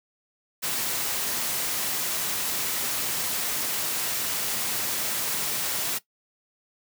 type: noise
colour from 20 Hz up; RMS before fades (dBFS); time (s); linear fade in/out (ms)
white; -28; 0.62-5.99; 20
effects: noise-tail reverb RT60 0.1 s tail -17 dB re dry + high-pass 100 Hz 12 dB/octave